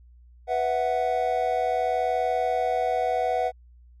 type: chord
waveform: triangle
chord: B suspended fourth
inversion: none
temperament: equal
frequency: 493.9 / 659.3 / 740 Hz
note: B4 / E5 / F#5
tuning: 0 / 0 / 0 cents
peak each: -26 / -26 / -23 dBFS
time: 0.47-3.52 s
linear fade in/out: 50 ms
effects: added 60 Hz sine -49 dBFS peak until 4 s